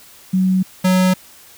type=tone pair in turn; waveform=sine / square; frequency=186.9 / 184.97 Hz; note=F#3 / F#3; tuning=+18 / 0 cents; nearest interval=unison; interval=18 cents; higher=first; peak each=-12 dBFS; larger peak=neither; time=0.33-0.63 / 0.84-1.14 s; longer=neither; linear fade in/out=10 ms; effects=white hiss -44 dBFS RMS until 1.57 s